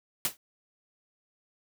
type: noise with exponential decay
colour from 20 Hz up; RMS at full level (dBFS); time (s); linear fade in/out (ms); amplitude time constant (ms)
white; -24; 0.25-0.37; 1; 24
effects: none